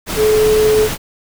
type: tone in noise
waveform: sine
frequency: 430.3 Hz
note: A4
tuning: 39 cents flat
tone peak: -9 dBFS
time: 0.16-0.89 s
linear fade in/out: 50 ms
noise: pink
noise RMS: -21 dBFS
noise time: 0.06-0.98 s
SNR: +9 dB
effects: none